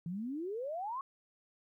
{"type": "exponential sweep", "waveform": "sine", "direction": "up", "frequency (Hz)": [161.8, 1121], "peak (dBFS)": -36, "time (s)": [0.06, 1.01], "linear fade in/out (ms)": 2, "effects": ["13-bit"]}